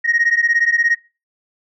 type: beating tone pair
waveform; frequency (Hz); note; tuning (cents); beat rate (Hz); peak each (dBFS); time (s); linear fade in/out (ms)
sine; 1864.7 / 1881.7; A#6 / A#6; 0 / +16; 17; -15; 0.04-0.96; 20
effects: noise-tail reverb RT60 0.3 s tail -20 dB re dry + tanh soft clip ceiling -8 dBFS